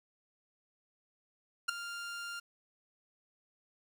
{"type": "tone with ADSR envelope", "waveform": "sawtooth", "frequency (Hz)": 1396.9, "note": "F6", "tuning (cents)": 0, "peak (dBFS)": -22, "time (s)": [1.68, 2.4], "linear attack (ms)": 12, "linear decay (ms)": 7, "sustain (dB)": -14, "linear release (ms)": 10, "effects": ["low-pass 10000 Hz 12 dB/octave", "10-bit"]}